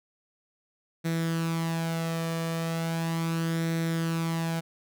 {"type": "tone with flanger", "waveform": "sawtooth", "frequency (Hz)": 164.81, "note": "E3", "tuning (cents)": 0, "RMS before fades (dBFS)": -29, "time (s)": [1.04, 4.61], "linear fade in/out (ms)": 20, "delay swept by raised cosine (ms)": [0.51, 1.71], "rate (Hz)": 0.37, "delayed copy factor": 0.5, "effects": []}